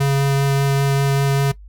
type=tone with vibrato; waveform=square; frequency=138.59 Hz; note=C#3; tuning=in tune; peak=-15 dBFS; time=0-1.52 s; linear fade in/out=10 ms; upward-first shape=sine; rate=5.1 Hz; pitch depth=8 cents each way; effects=noise-tail reverb RT60 0.1 s tail -18 dB re dry + added 50 Hz sine -37 dBFS peak until 1.68 s